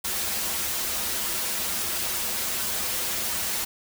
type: noise with comb filter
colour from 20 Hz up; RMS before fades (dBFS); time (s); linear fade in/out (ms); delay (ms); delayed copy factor
white; -28; 0.04-3.65; 10; 6.9; -0.8
effects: none